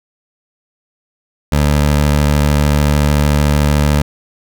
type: tone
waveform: 20% pulse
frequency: 73.42 Hz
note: D2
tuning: in tune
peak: -5 dBFS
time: 1.52-4.02 s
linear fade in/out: 5 ms
effects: none